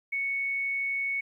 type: tone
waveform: sine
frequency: 2217 Hz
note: C#7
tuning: in tune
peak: -27 dBFS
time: 0.12-1.21 s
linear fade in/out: 10 ms
effects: 11-bit